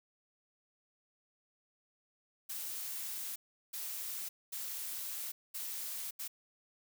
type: noise bursts at uneven times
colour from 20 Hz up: blue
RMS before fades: -41 dBFS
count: 5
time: 2.49-3.36 / 3.73-4.29 / 4.52-5.32 / 5.54-6.11 / 6.19-6.28 s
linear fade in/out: 10 ms
effects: none